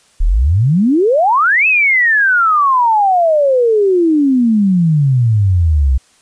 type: exponential two-way sweep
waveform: sine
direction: up then down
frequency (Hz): 33.19 to 2631 to 62.4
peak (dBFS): -8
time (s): 0.2-5.98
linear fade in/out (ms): 10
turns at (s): 1.67
effects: white hiss -51 dBFS RMS until 6.21 s + resampled to 22050 Hz